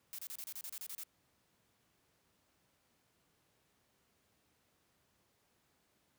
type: noise bursts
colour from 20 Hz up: blue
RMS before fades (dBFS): -45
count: 11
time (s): 0.13-1.035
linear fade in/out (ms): 0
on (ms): 55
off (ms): 30
effects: pink hiss -75 dBFS RMS until 6.18 s + high-pass 80 Hz 12 dB/octave